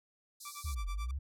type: high-pass noise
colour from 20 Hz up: white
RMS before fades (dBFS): -46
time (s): 0.4-0.75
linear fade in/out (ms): 10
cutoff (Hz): 3900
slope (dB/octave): 96
type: tone with tremolo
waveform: sawtooth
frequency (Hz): 1168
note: D6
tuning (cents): -10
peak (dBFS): -39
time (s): 0.45-1.11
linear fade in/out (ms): 2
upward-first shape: sine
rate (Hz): 9.2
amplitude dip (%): 100
type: linear two-way sweep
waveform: sine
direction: down then up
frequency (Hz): 81 to 42.35 to 72.5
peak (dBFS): -34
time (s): 0.64-1.19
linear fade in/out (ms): 10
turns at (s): 0.88
effects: low-pass 12000 Hz 12 dB/octave